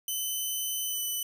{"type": "tone with pitch glide", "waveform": "5% pulse", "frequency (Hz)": [3030, 2993], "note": ["F#7", "F#7"], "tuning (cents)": [40, 19], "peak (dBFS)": -22, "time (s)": [0.08, 1.23], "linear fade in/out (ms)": 2, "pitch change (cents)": -21, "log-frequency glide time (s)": [0.85, 0.99], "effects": []}